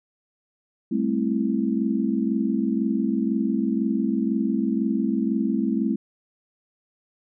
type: chord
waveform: sine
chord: A minor seventh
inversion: third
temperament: just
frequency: 198 / 220 / 264 / 330 Hz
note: G3 / A3 / C4 / E4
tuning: +18 / 0 / +16 / +2 cents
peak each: -27 / -24 / -26 / -28 dBFS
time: 0.91-5.96 s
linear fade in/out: 10 ms
effects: none